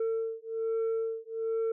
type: beating tone pair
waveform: sine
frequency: 450 / 451.2 Hz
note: A4 / A4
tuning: +39 / +44 cents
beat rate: 1.2 Hz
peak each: -30 dBFS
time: 0-1.72 s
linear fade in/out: 5 ms
effects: tanh soft clip ceiling -26 dBFS